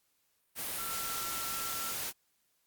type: tone in noise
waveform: sine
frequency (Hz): 1348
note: E6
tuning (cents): +38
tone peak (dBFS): -41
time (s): 0.76-1.95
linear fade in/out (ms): 50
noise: white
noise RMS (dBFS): -37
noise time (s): 0.55-2.13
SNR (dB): -7
effects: white hiss -75 dBFS RMS until 2.66 s + Opus 48 kbps